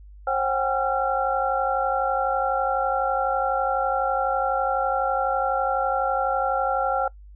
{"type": "tone cluster", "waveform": "sine", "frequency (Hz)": [535, 752, 804, 1367], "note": ["C5", "F#5", "G5", "F6"], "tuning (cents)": [38, 28, 44, -37], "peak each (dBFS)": -26, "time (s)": [0.27, 7.08], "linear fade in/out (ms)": 5, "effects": ["noise-tail reverb RT60 0.1 s tail -23 dB re dry", "added 50 Hz sine -42 dBFS peak until 7.35 s"]}